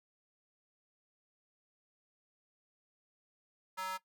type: tone with high-pass filter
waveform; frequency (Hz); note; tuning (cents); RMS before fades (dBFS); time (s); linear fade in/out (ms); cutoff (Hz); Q
square; 187.2; F#3; +20; -39; 3.77-3.98; 20; 1100; 4
effects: noise-tail reverb RT60 0.1 s tail -17 dB re dry